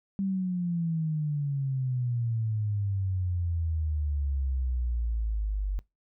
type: exponential sweep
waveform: sine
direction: down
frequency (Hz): 196.9 to 47.65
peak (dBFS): -26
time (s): 0.19-5.79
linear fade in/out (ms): 0
effects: noise-tail reverb RT60 0.2 s tail -23 dB re dry